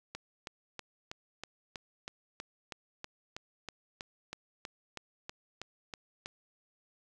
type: click train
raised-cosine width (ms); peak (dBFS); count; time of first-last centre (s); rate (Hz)
0.2; -23; 20; 0.15-6.259; 3.11
effects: none